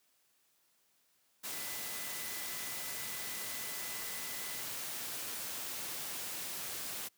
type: tone in noise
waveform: sine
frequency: 2003 Hz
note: B6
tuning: 24 cents sharp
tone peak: -50 dBFS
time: 1.52-4.62 s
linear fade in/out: 20 ms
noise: white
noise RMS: -41 dBFS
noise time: 1.43-7.09 s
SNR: -12 dB
effects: white hiss -73 dBFS RMS until 7.17 s + high-pass 100 Hz 12 dB/octave